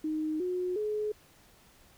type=tone with pitch steps; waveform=sine; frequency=310.3 / 362.7 / 423.9 Hz; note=D#4 / F#4 / G#4; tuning=-5 / -34 / +35 cents; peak=-29 dBFS; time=0.04-1.12 s; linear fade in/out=5 ms; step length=360 ms; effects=pink hiss -60 dBFS RMS until 1.97 s